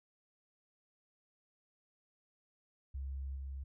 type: tone with level steps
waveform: sine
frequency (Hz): 67.7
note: C#2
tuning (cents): -40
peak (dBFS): -38 / -40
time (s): 2.94-3.64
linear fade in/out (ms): 10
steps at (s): 3.35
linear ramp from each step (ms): 20
effects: none